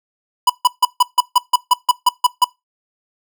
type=tone bursts; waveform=square; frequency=987.8 Hz; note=B5; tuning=in tune; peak=-9 dBFS; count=12; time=0.47-2.444 s; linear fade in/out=5 ms; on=27 ms; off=150 ms; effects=noise-tail reverb RT60 0.2 s tail -21 dB re dry